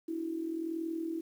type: tone with amplitude modulation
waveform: sine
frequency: 327.8 Hz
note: E4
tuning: 10 cents flat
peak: -30 dBFS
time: 0.08-1.21 s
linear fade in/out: 10 ms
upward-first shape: sine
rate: 41.1 Hz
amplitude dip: 65%
effects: 10-bit